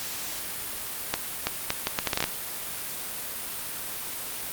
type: accelerating click train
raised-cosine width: 0.2 ms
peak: -6 dBFS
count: 11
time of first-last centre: 1.14-2.241 s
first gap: 330 ms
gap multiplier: 0.71
effects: white hiss -34 dBFS RMS until 4.52 s + Opus 48 kbps